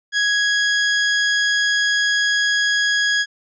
sawtooth tone, 1661.2 Hz, G#6, in tune, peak -12 dBFS, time 0.12-3.26 s, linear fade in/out 50 ms, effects resampled to 16000 Hz

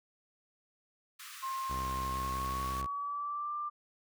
pink high-pass noise, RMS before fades -48 dBFS, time 1.19-2.82 s, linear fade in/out 10 ms, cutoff 1100 Hz, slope 96 dB/octave
sine tone with pitch glide, 1063 to 1186.3 Hz, C6 to D6, +27 to +17 cents, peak -34 dBFS, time 1.42-3.7 s, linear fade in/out 20 ms, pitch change +190 cents, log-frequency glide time 1.99-3.54 s
sawtooth tone with vibrato, 65.41 Hz, C2, in tune, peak -34 dBFS, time 1.69-2.87 s, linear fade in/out 20 ms, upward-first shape triangle, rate 11 Hz, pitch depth 43 cents each way
effects none

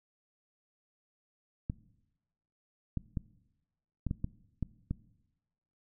clicks, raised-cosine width 5 ms, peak -20 dBFS, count 8, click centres 1.699 / 2.973 / 3.172 / 4.067 / 4.111 / 4.244 / 4.627 / 4.91 s, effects noise-tail reverb RT60 1.0 s tail -20 dB re dry

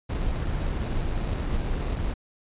brown noise with sample-and-hold, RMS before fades -27 dBFS, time 0.09-2.14 s, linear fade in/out 10 ms, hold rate 3150 Hz, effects resampled to 8000 Hz

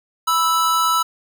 square tone pair together, 985.1 / 1315 Hz, B5 / E6, -5 / -5 cents, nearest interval perfect fourth, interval 500 cents, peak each -22 / -17 dBFS, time 0.27-1.03 s, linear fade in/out 10 ms, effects none

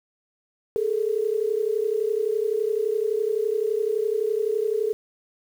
sine tone pair together, 416.7 / 448.5 Hz, G#4 / A4, +6 / +33 cents, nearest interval minor second, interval 127 cents, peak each -24 dBFS, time 0.76-4.93 s, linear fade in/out 0 ms, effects 8-bit

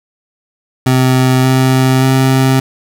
25% pulse tone with pitch steps, 129.2 / 130.63 / 132.07 Hz, C3 / C3 / C3, -21 / -2 / +17 cents, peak -4 dBFS, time 0.86-2.6 s, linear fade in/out 5 ms, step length 580 ms, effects none

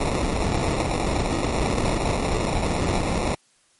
pink noise with sample-and-hold, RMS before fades -23 dBFS, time 0-3.35 s, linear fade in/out 5 ms, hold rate 1575 Hz, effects white hiss -61 dBFS RMS until 3.79 s + MP3 48 kbps

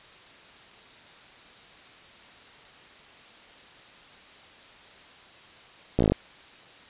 slowing click train, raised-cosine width 2 ms, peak -8 dBFS, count 8, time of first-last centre 5.99-6.12 s, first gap 16 ms, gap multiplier 1.05, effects white hiss -50 dBFS RMS until 6.89 s + resampled to 8000 Hz

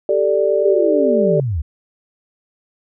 sine chord, G suspended second, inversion none, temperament just, 392 / 441 / 588 Hz, G4 / A4 / D5, 0 / +4 / +2 cents, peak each -18 / -18 / -16 dBFS, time 0.09-1.4 s, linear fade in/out 2 ms
sine linear sweep, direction down, 415.3 to 65.41 Hz, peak -17 dBFS, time 0.63-1.62 s, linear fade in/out 10 ms
effects none

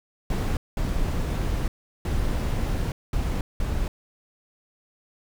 brown noise bursts at uneven times, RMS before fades -25 dBFS, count 5, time 0.3-0.57 / 0.77-1.68 / 2.05-2.92 / 3.13-3.41 / 3.6-3.88 s, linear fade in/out 2 ms, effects none

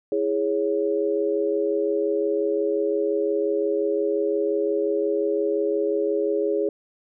sine chord, C# minor, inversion first, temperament equal, 329.6 / 415.3 / 554.4 Hz, E4 / G#4 / C#5, 0 / 0 / 0 cents, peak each -27 / -22 / -27 dBFS, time 0.12-6.69 s, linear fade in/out 2 ms, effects none

